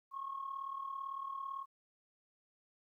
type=tone with amplitude modulation; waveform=sine; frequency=1088 Hz; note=C#6; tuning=33 cents flat; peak=-36 dBFS; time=0.11-1.66 s; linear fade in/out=50 ms; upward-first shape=sine; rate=37.9 Hz; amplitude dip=70%; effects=tanh soft clip ceiling -32 dBFS + 13-bit